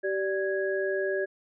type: tone cluster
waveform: sine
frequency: 385.6 / 587 / 1658 Hz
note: G4 / D5 / G#6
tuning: -28 / -1 / -3 cents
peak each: -28 / -31 / -33 dBFS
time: 0.03-1.26 s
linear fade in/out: 20 ms
effects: none